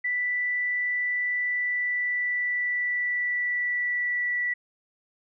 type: tone with pitch glide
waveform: sine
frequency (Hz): 1975.5 to 1956.2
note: B6 to B6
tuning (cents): 0 to -17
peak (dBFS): -24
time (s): 0.04-4.54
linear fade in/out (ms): 10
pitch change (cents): -17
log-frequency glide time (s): 1.44-4.41
effects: none